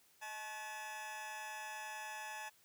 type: tone with amplitude modulation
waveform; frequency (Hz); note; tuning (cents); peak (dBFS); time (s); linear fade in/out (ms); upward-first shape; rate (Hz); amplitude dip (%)
20% pulse; 860; A5; -40; -36; 0.21-2.5; 20; sine; 231; 70
effects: white hiss -69 dBFS RMS until 2.64 s + high-pass 60 Hz 12 dB/octave